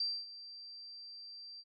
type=tone with ADSR envelope; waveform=sine; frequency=4699 Hz; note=D8; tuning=in tune; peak=-31 dBFS; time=0-1.64 s; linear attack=4 ms; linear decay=250 ms; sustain=-16 dB; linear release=46 ms; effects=none